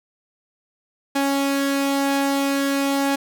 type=tone pair together; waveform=sawtooth; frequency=277.2 / 830.6 Hz; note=C#4 / G#5; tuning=0 / 0 cents; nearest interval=octave + perfect fifth; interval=1900 cents; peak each=-15 / -27 dBFS; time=1.15-3.16 s; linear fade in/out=10 ms; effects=none